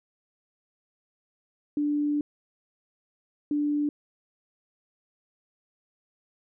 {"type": "tone bursts at uneven times", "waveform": "sine", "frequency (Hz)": 293.7, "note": "D4", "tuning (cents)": 0, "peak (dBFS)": -23, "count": 2, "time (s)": [[1.77, 2.21], [3.51, 3.89]], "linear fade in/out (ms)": 2, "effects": []}